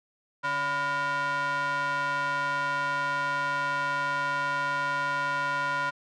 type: ring-modulated tone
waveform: square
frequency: 212.9 Hz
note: G#3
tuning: 43 cents sharp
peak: -24 dBFS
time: 0.43-5.91 s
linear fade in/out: 20 ms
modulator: 1210 Hz
effects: low-pass 5000 Hz 12 dB/octave